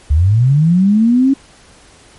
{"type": "linear sweep", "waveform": "sine", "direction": "up", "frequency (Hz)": [67.7, 277.2], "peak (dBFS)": -7, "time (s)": [0.1, 1.34], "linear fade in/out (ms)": 10, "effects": ["pink hiss -44 dBFS RMS until 2.18 s", "MP3 48 kbps"]}